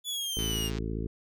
sawtooth exponential sweep, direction down, 3459 to 2794 Hz, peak -28 dBFS, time 0.04-0.71 s, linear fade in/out 50 ms
harmonic tone, 55 Hz, A1, in tune, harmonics 1 / 2 / 3 / 4 / 5 / 6 / 7 / 8, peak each -34 / -37 / -39 / -40 / -41 / -42 / -42 / -43 dBFS, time 0.37-1.07 s, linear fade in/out 0 ms
click train, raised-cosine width 0.2 ms, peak -25 dBFS, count 55, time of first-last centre 0.39-0.784 s, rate 137 Hz
effects none

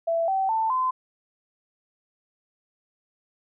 sine tone with pitch steps, 666 / 769.5 / 889 / 1027.1 Hz, E5 / G5 / A5 / C6, +18 / -32 / +18 / -32 cents, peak -21 dBFS, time 0.07-0.91 s, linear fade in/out 10 ms, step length 210 ms, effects none

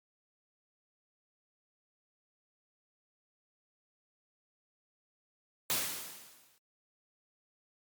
white noise with exponential decay, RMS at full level -29 dBFS, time 5.7-6.58 s, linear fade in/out 0 ms, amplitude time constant 190 ms, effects high-pass 100 Hz 12 dB/octave + MP3 96 kbps

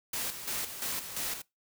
white noise with tremolo, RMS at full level -34 dBFS, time 0.13-1.42 s, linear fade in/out 5 ms, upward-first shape square, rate 2.9 Hz, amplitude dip 60%, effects noise-tail reverb RT60 0.2 s tail -22 dB re dry

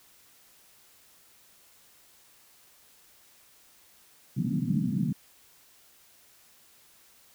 pink band-pass noise, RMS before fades -28 dBFS, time 4.36-5.13 s, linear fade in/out 10 ms, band 140 to 250 Hz, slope 48 dB/octave, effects white hiss -59 dBFS RMS until 7.34 s

